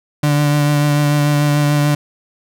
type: tone with vibrato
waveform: 35% pulse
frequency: 146.7 Hz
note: D3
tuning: 2 cents flat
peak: -10 dBFS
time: 0.23-1.95 s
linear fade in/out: 5 ms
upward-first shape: triangle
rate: 6.8 Hz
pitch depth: 21 cents each way
effects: none